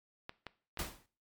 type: clicks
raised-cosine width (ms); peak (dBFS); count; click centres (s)
0.3; -26; 3; 0.294 / 0.467 / 0.773
type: noise with exponential decay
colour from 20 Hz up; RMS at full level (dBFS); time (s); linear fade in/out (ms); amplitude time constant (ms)
pink; -34; 0.79-1.06; 2; 58
effects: noise-tail reverb RT60 0.4 s tail -18 dB re dry + MP3 96 kbps